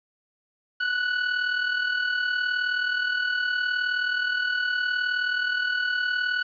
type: tone with amplitude modulation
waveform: 40% pulse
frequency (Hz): 1480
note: F#6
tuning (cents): 0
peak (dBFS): -20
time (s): 0.8-6.43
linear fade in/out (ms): 10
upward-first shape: sine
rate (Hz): 39.2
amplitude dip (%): 55
effects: resampled to 11025 Hz + 9-bit